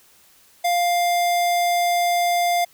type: tone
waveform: square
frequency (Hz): 700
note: F5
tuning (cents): +4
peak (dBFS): -18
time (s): 0.64-2.65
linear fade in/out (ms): 10
effects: white hiss -54 dBFS RMS until 2.73 s